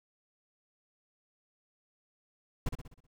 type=noise with echo; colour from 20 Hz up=brown; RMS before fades=-30 dBFS; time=2.66-2.69 s; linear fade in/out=5 ms; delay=63 ms; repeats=6; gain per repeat=-6 dB; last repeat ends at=3.068 s; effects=none